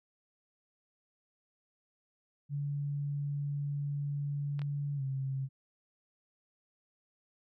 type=tone with pitch glide; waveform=sine; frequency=143.4 to 134.57 Hz; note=D3 to C3; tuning=-41 to +49 cents; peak=-32 dBFS; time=2.49-5.49 s; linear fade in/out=50 ms; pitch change=-110 cents; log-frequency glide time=4.96-5.02 s
type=clicks; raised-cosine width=0.3 ms; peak=-31 dBFS; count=2; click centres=4.593 / 4.618 s
effects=none